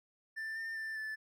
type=tone with pitch steps; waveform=triangle; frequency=1775 / 1804 / 1776 / 1749 Hz; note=A6 / A6 / A6 / A6; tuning=+15 / +43 / +16 / -11 cents; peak=-36 dBFS; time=0.36-1.16 s; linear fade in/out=20 ms; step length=200 ms; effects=none